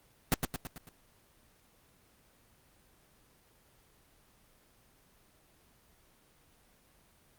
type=noise with echo; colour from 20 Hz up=pink; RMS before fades=-25 dBFS; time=0.32-0.34 s; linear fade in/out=0 ms; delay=110 ms; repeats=5; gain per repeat=-5 dB; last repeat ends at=0.89 s; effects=pink hiss -65 dBFS RMS until 7.38 s + Opus 24 kbps